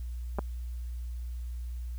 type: clicks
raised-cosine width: 1 ms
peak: -18 dBFS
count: 2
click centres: 0.386 / 0.391 s
effects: added 60 Hz sine -34 dBFS peak until 1.98 s + white hiss -62 dBFS RMS until 1.98 s